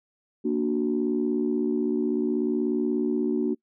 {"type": "chord", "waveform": "sine", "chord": "Bb augmented", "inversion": "none", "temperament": "equal", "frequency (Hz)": [233.1, 293.7, 370], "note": ["Bb3", "D4", "F#4"], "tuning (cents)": [0, 0, 0], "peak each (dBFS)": -26, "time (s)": [0.44, 3.55], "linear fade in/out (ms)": 20, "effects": ["noise-tail reverb RT60 0.1 s tail -25 dB re dry", "tanh soft clip ceiling -14 dBFS"]}